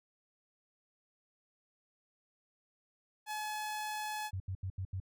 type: tone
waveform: sawtooth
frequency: 852 Hz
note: G#5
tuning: 44 cents sharp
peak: -33 dBFS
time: 3.26-4.31 s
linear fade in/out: 50 ms
type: tone bursts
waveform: sine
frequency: 94.4 Hz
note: F#2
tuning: 35 cents sharp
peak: -35 dBFS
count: 5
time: 4.33-5.001 s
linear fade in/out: 5 ms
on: 71 ms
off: 79 ms
effects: none